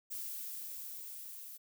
violet noise with level ramp, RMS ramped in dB -41 to -49 dBFS, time 0.1-1.58 s, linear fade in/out 20 ms, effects none

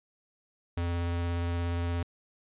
square tone with vibrato, 86 Hz, F2, 26 cents flat, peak -29 dBFS, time 0.77-2.03 s, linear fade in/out 5 ms, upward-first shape sine, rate 17 Hz, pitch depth 11 cents each way, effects resampled to 8000 Hz

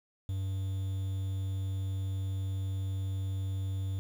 triangle tone with quantisation, 96 Hz, G2, 36 cents flat, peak -29 dBFS, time 0.29-3.99 s, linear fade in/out 0 ms, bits 9, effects none

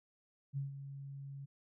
sine tone with ADSR envelope, 138.6 Hz, C#3, in tune, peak -34 dBFS, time 0.53-1.46 s, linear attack 41 ms, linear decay 140 ms, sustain -10 dB, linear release 16 ms, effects none

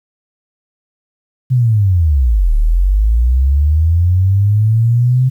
sine linear two-way sweep, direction down then up, 130.81 to 35.75 to 130.81 Hz, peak -8 dBFS, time 1.5-5.3 s, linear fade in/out 20 ms, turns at 2.54 s, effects 8-bit

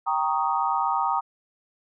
sine chord, Eb dominant seventh, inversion first, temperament equal, 784 / 932.3 / 1108.7 / 1244.5 Hz, G5 / Bb5 / Db6 / Eb6, 0 / 0 / 0 / 0 cents, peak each -27 / -25 / -31 / -27 dBFS, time 0.06-1.21 s, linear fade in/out 20 ms, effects none

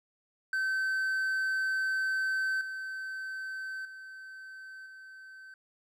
triangle tone with level steps, 1540 Hz, G6, 31 cents flat, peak -26 / -34 / -42 / -45 dBFS, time 0.53-5.54 s, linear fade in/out 2 ms, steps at 2.61 / 3.85 / 4.86 s, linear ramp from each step 2 ms, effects none

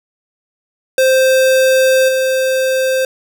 square tone with level steps, 523 Hz, C5, 1 cent flat, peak -9 / -13 dBFS, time 0.98-3.05 s, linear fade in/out 2 ms, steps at 2.08 s, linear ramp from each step 10 ms, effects none

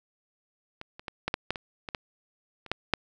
clicks, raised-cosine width 0.3 ms, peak -23 / -27 / -19 / -12 / -10 / -11 / -20 / -20 / -15 / -28 / -10 / -6 dBFS, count 12, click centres 0.814 / 0.995 / 1.082 / 1.28 / 1.341 / 1.506 / 1.558 / 1.888 / 1.948 / 2.663 / 2.716 / 2.937 s, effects none

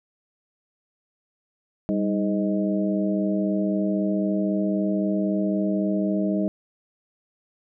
harmonic tone with a mistuned harmonic, 103.83 Hz, G#2, in tune, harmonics 2 / 3 / 4 / 5 / 6, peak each -23 / -26 / -34 / -37 / -29 dBFS, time 1.89-6.48 s, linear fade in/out 0 ms, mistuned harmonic 2, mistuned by -87 cents, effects none

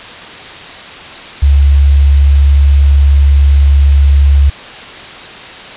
sine tone with quantisation, 70.2 Hz, C#2, 22 cents sharp, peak -3 dBFS, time 1.42-4.5 s, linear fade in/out 10 ms, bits 5, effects white hiss -28 dBFS RMS until 5.76 s + resampled to 8000 Hz

